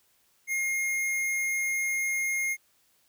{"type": "tone", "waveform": "square", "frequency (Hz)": 2137, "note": "C7", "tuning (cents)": 36, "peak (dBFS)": -27, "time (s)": [0.47, 2.57], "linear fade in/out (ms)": 50, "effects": ["white hiss -67 dBFS RMS until 3.08 s"]}